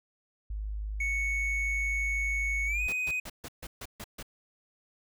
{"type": "tone", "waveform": "sine", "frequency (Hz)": 51.91, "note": "G#1", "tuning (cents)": 0, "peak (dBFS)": -32, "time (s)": [0.5, 2.87], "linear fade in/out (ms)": 5}
{"type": "tone with pitch glide", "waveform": "triangle", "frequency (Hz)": [2217, 2503], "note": ["C#7", "D#7"], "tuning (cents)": [0, 10], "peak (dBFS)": -27, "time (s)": [1, 3.2], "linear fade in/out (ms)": 5, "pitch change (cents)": 210, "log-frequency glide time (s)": [2.66, 2.82]}
{"type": "noise bursts", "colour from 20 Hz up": "pink", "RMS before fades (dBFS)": -41, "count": 8, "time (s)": [2.88, 4.228], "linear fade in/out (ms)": 5, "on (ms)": 46, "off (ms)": 140}
{"effects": []}